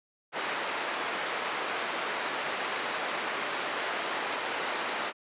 white band-pass noise, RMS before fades -33 dBFS, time 0.32-5.13 s, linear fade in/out 50 ms, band 360 to 2000 Hz, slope 12 dB/octave, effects resampled to 8000 Hz

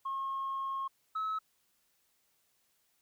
sine tone pair in turn, 1081 / 1292.6 Hz, C#6 / E6, -44 / -34 cents, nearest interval minor third, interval 310 cents, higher second, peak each -32 / -30 dBFS, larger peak second, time 0.05-0.88 / 1.15-1.39 s, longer first, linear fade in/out 10 ms, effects tanh soft clip ceiling -30 dBFS + white hiss -74 dBFS RMS until 3.01 s

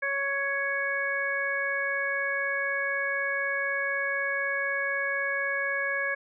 harmonic tone, 556 Hz, C#5, 5 cents sharp, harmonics 1 / 2 / 3 / 4, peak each -34 / -37 / -28 / -33 dBFS, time 0.02-6.15 s, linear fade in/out 10 ms, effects none

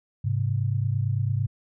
sine tone pair together, 103.83 / 132.8 Hz, G#2 / C3, 0 / +26 cents, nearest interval major third, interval 426 cents, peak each -24 / -26 dBFS, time 0.24-1.47 s, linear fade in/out 10 ms, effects none

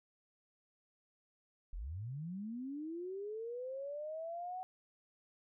sine linear sweep, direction up, 34.65 to 752 Hz, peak -40 dBFS, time 1.73-4.63 s, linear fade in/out 0 ms, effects none

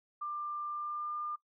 sine tone with pitch glide, 1190 to 1202.4 Hz, D6 to D6, +22 to +40 cents, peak -35 dBFS, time 0.21-1.36 s, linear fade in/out 10 ms, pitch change +18 cents, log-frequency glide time 0.68-1.16 s, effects noise-tail reverb RT60 0.1 s tail -20 dB re dry

